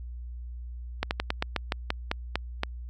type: slowing click train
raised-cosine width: 0.3 ms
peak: -10 dBFS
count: 11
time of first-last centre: 1.03-2.634 s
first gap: 79 ms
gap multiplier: 1.15
effects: added 60 Hz sine -36 dBFS peak until 2.89 s